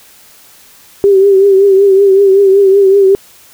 sine tone with vibrato, 392 Hz, G4, in tune, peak -3 dBFS, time 1.04-3.15 s, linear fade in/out 0 ms, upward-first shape triangle, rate 5.3 Hz, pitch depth 63 cents each way, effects white hiss -41 dBFS RMS until 3.53 s

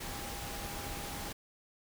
sine tone in noise, 809 Hz, G#5, 46 cents flat, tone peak -48 dBFS, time 0.04-1.29 s, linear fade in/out 10 ms, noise pink, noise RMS -41 dBFS, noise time 0-1.33 s, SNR -10 dB, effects none

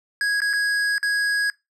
square tone with dropouts, 1656 Hz, G#6, 5 cents flat, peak -20 dBFS, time 0.21-1.5 s, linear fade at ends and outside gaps 1 ms, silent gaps 0.404-0.418 / 0.531-0.535 / 0.981-1.029 s, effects noise-tail reverb RT60 0.2 s tail -21 dB re dry + low-pass 8000 Hz 12 dB/octave

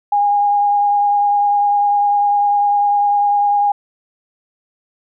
sine tone with vibrato, 817 Hz, G#5, 29 cents flat, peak -11 dBFS, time 0.12-3.72 s, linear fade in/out 5 ms, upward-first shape triangle, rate 10 Hz, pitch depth 16 cents each way, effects none

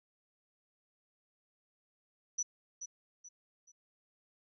sine tone with echo, 5930 Hz, F#8, 3 cents sharp, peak -31 dBFS, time 2.38-2.43 s, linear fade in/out 10 ms, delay 430 ms, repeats 3, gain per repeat -9 dB, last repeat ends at 3.72 s, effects none

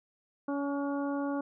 harmonic tone with a mistuned harmonic, 282.1 Hz, C#4, 30 cents sharp, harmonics 1 / 2 / 3 / 4 / 5, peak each -31 / -37 / -41 / -43 / -45 dBFS, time 0.48-1.41 s, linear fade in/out 5 ms, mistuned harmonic 5, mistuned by +17 cents, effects none

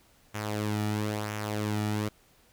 sawtooth tone with flanger, 105.7 Hz, G#2, 31 cents sharp, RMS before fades -31 dBFS, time 0.34-2.09 s, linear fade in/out 10 ms, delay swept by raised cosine 0.22 to 1.92 ms, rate 1 Hz, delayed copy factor -0.55, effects pink hiss -62 dBFS RMS until 2.52 s

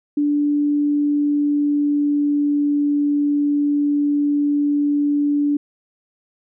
sine tone with pitch glide, 292 to 290.2 Hz, D4 to D4, -10 to -21 cents, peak -15 dBFS, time 0.17-5.57 s, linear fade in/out 5 ms, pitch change -11 cents, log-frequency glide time 0.77-2.8 s, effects none

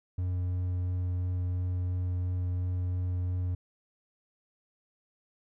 triangle tone with vibrato, 90.2 Hz, F#2, 44 cents flat, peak -26 dBFS, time 0.18-3.55 s, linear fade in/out 5 ms, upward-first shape sine, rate 2.9 Hz, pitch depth 8 cents each way, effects none

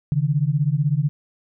sine beating tone pair, 138.59 / 154.59 Hz, C#3 / D#3, 0 / -11 cents, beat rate 16 Hz, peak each -20 / -20 dBFS, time 0.12-1.09 s, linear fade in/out 0 ms, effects none

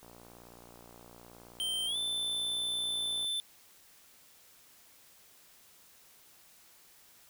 click train, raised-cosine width 1 ms, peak -39 dBFS, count 191, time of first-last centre 0.03-3.245 s, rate 59.1 Hz
square tone with pitch glide, 3128 to 3531 Hz, G7 to A7, -4 to +5 cents, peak -32 dBFS, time 1.6-3.4 s, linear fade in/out 0 ms, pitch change +209 cents, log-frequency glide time 1.86-1.97 s
effects white hiss -60 dBFS RMS until 7.29 s

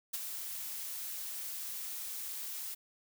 blue noise with ADSR envelope, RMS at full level -34 dBFS, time 0.13-2.75 s, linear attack 13 ms, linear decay 25 ms, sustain -7 dB, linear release 14 ms, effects none

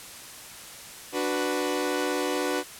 sawtooth chord, B minor, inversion first, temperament equal, 293.7 / 370 / 493.9 Hz, D4 / F#4 / B4, 0 / 0 / 0 cents, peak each -26 dBFS, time 1.12-2.64 s, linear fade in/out 50 ms, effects white hiss -43 dBFS RMS until 2.79 s + low-pass 12000 Hz 12 dB/octave

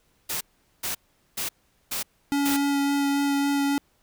white noise bursts, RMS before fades -29 dBFS, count 5, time 0.29-2.57 s, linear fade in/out 10 ms, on 120 ms, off 420 ms
square tone with vibrato, 281.7 Hz, C#4, 28 cents sharp, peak -22 dBFS, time 2.32-3.78 s, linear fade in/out 0 ms, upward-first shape sine, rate 3.6 Hz, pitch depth 9 cents each way
effects pink hiss -66 dBFS RMS until 4.02 s

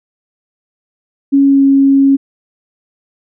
sine tone with pitch glide, 277.2 to 274.2 Hz, C#4 to C#4, 0 to -19 cents, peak -5 dBFS, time 1.32-2.17 s, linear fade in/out 20 ms, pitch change -19 cents, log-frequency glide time 1.44-1.63 s, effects none

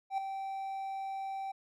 triangle tone with ADSR envelope, 777 Hz, G5, 16 cents flat, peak -26 dBFS, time 0.1-1.52 s, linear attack 79 ms, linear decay 4 ms, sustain -8 dB, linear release 10 ms, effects none

